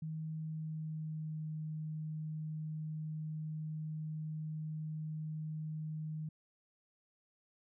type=tone with pitch glide; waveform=sine; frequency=157.7 to 155.44 Hz; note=D#3 to D#3; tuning=+24 to -1 cents; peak=-38 dBFS; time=0.02-6.29 s; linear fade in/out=5 ms; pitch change=-25 cents; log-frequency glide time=0.32-1.48 s; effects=none

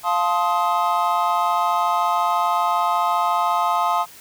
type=chord; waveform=triangle; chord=F dominant seventh; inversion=none; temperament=just; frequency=698.5 / 873.1 / 1047.7 / 1257.2 Hz; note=F5 / A5 / C6 / Eb6; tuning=0 / -14 / +2 / +18 cents; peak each=-21 dBFS; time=0.03-4.06 s; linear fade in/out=50 ms; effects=white hiss -44 dBFS RMS until 4.2 s

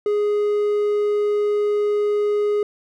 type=tone; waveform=triangle; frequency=415.3 Hz; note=G#4; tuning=in tune; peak=-15 dBFS; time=0.06-2.63 s; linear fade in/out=2 ms; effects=none

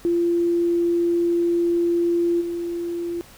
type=tone with level steps; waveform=sine; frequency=343.3 Hz; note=F4; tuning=30 cents flat; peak=-17 / -24 dBFS; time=0.05-3.21 s; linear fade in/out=0 ms; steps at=2.4 s; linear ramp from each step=20 ms; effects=pink hiss -47 dBFS RMS until 3.37 s

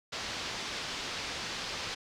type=low-pass noise; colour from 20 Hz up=white; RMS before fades=-38 dBFS; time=0.12-1.95 s; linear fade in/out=10 ms; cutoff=5300 Hz; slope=24 dB/octave; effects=none

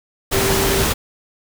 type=tone in noise; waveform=sine; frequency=390 Hz; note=G4; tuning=9 cents flat; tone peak=-20 dBFS; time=0.32-0.84 s; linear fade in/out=20 ms; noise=pink; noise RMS=-18 dBFS; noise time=0.31-0.94 s; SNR=-5 dB; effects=none

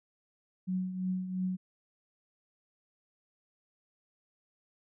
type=tone with tremolo; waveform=sine; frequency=185 Hz; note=F#3; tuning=in tune; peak=-28 dBFS; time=0.67-1.57 s; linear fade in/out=20 ms; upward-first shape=triangle; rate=2.9 Hz; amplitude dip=65%; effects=none

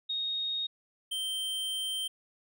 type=tone pair in turn; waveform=sine / square; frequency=3729 / 3130 Hz; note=A#7 / G7; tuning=0 / -3 cents; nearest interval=minor third; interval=303 cents; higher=first; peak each=-30 / -32 dBFS; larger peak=first; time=0.09-0.67 / 1.11-2.08 s; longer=second; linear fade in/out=10 ms; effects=none

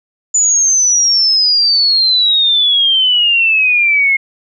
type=exponential sweep; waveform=sine; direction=down; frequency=7030 to 2148 Hz; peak=-8 dBFS; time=0.34-4.17 s; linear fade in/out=10 ms; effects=none

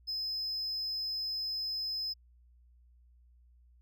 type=tone; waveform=triangle; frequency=5100 Hz; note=D#8; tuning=42 cents sharp; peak=-32 dBFS; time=0.07-2.14 s; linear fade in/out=20 ms; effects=added 60 Hz sine -59 dBFS peak until 3.81 s

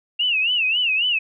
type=tone with vibrato; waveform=sine; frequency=2746 Hz; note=F7; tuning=30 cents flat; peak=-17 dBFS; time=0.19-1.19 s; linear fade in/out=10 ms; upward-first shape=sine; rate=3.7 Hz; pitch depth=160 cents each way; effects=none

